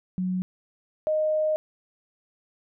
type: tone pair in turn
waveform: sine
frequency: 184 / 618.9 Hz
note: F#3 / D#5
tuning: -9 / -9 cents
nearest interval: octave + major sixth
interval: 2100 cents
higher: second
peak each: -24 / -21 dBFS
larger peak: second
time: 0.18-0.42 / 1.07-1.56 s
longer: second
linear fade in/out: 0 ms
effects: none